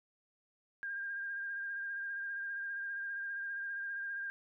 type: tone with vibrato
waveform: sine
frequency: 1604 Hz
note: G6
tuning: 39 cents sharp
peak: -37 dBFS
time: 0.83-4.3 s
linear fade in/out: 0 ms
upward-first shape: sine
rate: 15 Hz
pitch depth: 24 cents each way
effects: none